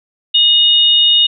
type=tone pair together; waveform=sine; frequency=2899 / 3678 Hz; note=F#7 / A#7; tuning=-36 / -24 cents; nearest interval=major third; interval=412 cents; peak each=-10 dBFS; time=0.34-1.27 s; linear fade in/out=10 ms; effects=none